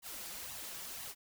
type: noise with flanger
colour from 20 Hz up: white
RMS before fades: -45 dBFS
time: 0.02-1.15 s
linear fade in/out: 50 ms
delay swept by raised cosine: 1 to 6.2 ms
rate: 2 Hz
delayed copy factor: +0.75
effects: none